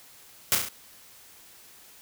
white noise with echo, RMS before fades -21 dBFS, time 0.52-0.55 s, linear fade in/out 0 ms, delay 34 ms, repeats 4, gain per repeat -4 dB, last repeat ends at 0.686 s, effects white hiss -52 dBFS RMS until 2.01 s

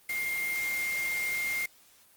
sine tone in noise, 2117 Hz, C7, 20 cents sharp, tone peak -29 dBFS, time 0.09-1.66 s, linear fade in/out 5 ms, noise white, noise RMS -39 dBFS, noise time 0.09-1.66 s, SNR +7 dB, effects white hiss -60 dBFS RMS until 2.16 s + Opus 24 kbps

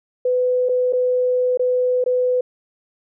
sine tone with dropouts, 501 Hz, B4, 25 cents sharp, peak -15 dBFS, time 0.25-2.41 s, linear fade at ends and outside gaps 5 ms, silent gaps 0.688-0.692 / 0.926-0.932 / 1.574-1.594 / 2.041-2.061 s, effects none

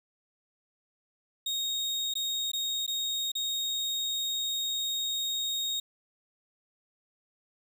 35% pulse tone with dropouts, 3729 Hz, A#7, in tune, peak -27 dBFS, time 1.46-5.8 s, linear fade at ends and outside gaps 5 ms, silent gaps 2.139-2.153 / 2.517-2.533 / 2.865-2.877 / 3.318-3.352 s, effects none

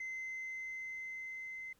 sine tone with level ramp, 2062 Hz, C7, 26 cents flat, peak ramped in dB -37 to -42 dBFS, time 0-1.73 s, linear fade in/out 5 ms, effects tanh soft clip ceiling -38 dBFS + pink hiss -72 dBFS RMS until 1.79 s

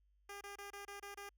10% pulse tone bursts, 403 Hz, G4, 48 cents sharp, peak -39 dBFS, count 7, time 0.29-1.292 s, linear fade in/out 5 ms, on 120 ms, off 27 ms, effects added 50 Hz sine -70 dBFS peak until 1.37 s

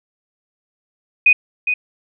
sine tone with echo, 2489 Hz, D#7, in tune, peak -7 dBFS, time 1.26-1.33 s, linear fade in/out 5 ms, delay 410 ms, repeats 1, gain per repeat -8 dB, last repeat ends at 1.74 s, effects none

